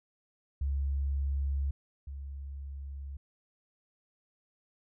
sine tone pair in turn, 69.3 / 69.3 Hz, C#2 / C#2, 0 / 0 cents, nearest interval unison, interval 0 cents, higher neither, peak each -28 / -38 dBFS, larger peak first, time 0.61-1.71 / 2.07-3.17 s, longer neither, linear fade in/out 5 ms, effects none

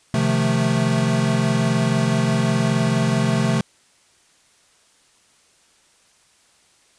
square chord, F dominant seventh, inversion second, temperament equal, 130.81 / 155.56 / 174.61 / 220 Hz, C3 / Eb3 / F3 / A3, 0 / 0 / 0 / 0 cents, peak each -22 / -25 / -25 / -22 dBFS, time 0.14-3.61 s, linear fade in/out 2 ms, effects white hiss -57 dBFS RMS until 6.98 s + resampled to 22050 Hz

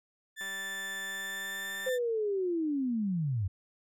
35% pulse tone with pitch glide, 1762 to 1783.5 Hz, A6 to A6, +2 to +23 cents, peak -34 dBFS, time 0.36-1.99 s, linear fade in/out 50 ms, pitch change +21 cents, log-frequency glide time 1.03-1.85 s
click train, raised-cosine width 0.5 ms, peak -35 dBFS, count 288, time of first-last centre 0.41-1.889 s, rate 194 Hz
sine linear sweep, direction down, 523.3 to 87.5 Hz, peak -28 dBFS, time 1.86-3.48 s, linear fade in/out 10 ms
effects none

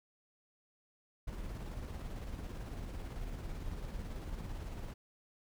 brown noise with tremolo, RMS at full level -41 dBFS, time 1.27-4.94 s, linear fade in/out 10 ms, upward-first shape square, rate 18 Hz, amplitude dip 30%, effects none

